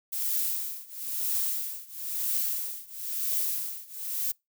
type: noise with tremolo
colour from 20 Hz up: violet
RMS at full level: -27 dBFS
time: 0.12-4.32 s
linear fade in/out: 10 ms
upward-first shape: triangle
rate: 1 Hz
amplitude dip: 95%
effects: noise-tail reverb RT60 0.2 s tail -26 dB re dry